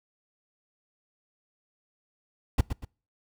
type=noise with echo; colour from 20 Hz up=brown; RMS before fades=-20 dBFS; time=2.58-2.61 s; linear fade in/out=5 ms; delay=120 ms; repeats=2; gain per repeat=-9 dB; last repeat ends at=2.85 s; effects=noise-tail reverb RT60 0.4 s tail -26 dB re dry